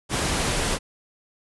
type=noise; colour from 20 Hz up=pink; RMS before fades=-24 dBFS; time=0.09-0.79 s; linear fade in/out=50 ms; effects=resampled to 24000 Hz